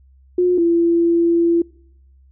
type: tone pair in turn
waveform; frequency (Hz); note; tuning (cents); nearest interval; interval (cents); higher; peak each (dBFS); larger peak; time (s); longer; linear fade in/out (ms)
sine; 358.8 / 338.7; F4 / E4; +47 / +47; minor second; 100; first; -12; neither; 0.38-0.58 / 0.58-1.62; second; 5
effects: noise-tail reverb RT60 0.8 s tail -26 dB re dry + added 66 Hz sine -47 dBFS peak until 2.31 s